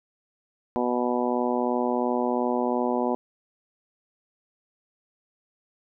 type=harmonic tone; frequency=122.9 Hz; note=B2; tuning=8 cents flat; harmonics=2 / 3 / 4 / 5 / 6 / 7 / 8; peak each=-27 / -29 / -30 / -31 / -32 / -32 / -33 dBFS; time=0.76-3.15 s; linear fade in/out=0 ms; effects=none